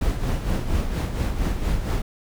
brown noise with tremolo, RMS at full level -21 dBFS, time 0.01-2.02 s, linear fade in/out 5 ms, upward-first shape sine, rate 4.3 Hz, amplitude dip 55%, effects none

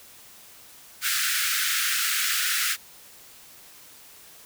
pink high-pass noise, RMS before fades -25 dBFS, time 1.01-2.77 s, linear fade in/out 50 ms, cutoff 1300 Hz, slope 96 dB/octave, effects white hiss -49 dBFS RMS until 4.45 s

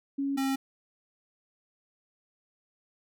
sine / square tone pair in turn, 277.2 / 269.5 Hz, C#4 / C#4, 0 / -49 cents, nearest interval unison, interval 49 cents, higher first, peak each -27 dBFS, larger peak neither, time 0.18-0.37 / 0.37-0.56 s, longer neither, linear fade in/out 10 ms, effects none

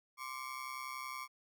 30% pulse ring-modulated tone, 1108.7 Hz, C#6, in tune, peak -36 dBFS, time 0.17-1.28 s, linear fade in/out 50 ms, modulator 65.4 Hz, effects none

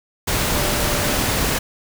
sine tone in noise, 590 Hz, D5, 8 cents sharp, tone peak -29 dBFS, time 0.54-1.16 s, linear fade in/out 10 ms, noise pink, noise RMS -20 dBFS, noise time 0.27-1.59 s, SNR -12 dB, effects none

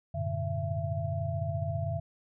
sine tone cluster, 93.4 / 108.9 / 123 / 147.2 / 671 Hz, F#2 / A2 / B2 / D3 / E5, +17 / -17 / -7 / +4 / +31 cents, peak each -34 / -38 / -38 / -35 / -36 dBFS, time 0.14-2 s, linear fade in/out 10 ms, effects none

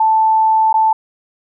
sine tone with dropouts, 880 Hz, A5, in tune, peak -9 dBFS, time 0-0.93 s, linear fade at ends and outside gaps 5 ms, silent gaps 0.729-0.74 s, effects none

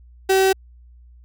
35% pulse tone, 382.7 Hz, G4, 42 cents flat, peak -12 dBFS, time 0.29-0.53 s, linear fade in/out 10 ms, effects added 60 Hz sine -44 dBFS peak until 1.24 s

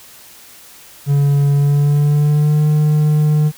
triangle tone with pitch glide, 142 to 151.32 Hz, C#3 to D#3, +42 to -48 cents, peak -8 dBFS, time 1.06-3.52 s, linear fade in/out 50 ms, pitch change +110 cents, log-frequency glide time 1.52-2.65 s, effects white hiss -41 dBFS RMS until 3.57 s

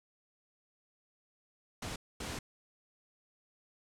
pink noise bursts at uneven times, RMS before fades -40 dBFS, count 2, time 1.82-1.96 / 2.2-2.39 s, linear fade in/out 5 ms, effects low-pass 9000 Hz 12 dB/octave

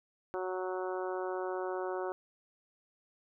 harmonic tone, 185 Hz, F#3, in tune, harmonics 2 / 3 / 4 / 5 / 6 / 7 / 8, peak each -36 / -40 / -42 / -44 / -46 / -47 / -48 dBFS, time 0.34-2.12 s, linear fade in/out 0 ms, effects none

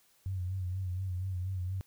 sine tone with vibrato, 92.5 Hz, F#2, in tune, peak -32 dBFS, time 0.26-1.81 s, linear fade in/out 0 ms, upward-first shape sine, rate 4.2 Hz, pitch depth 61 cents each way, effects white hiss -67 dBFS RMS until 1.86 s

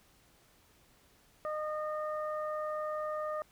harmonic tone, 612 Hz, D#5, 29 cents flat, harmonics 1 / 2 / 3, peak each -35 / -38 / -50 dBFS, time 1.45-3.42 s, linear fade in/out 0 ms, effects pink hiss -65 dBFS RMS until 3.51 s

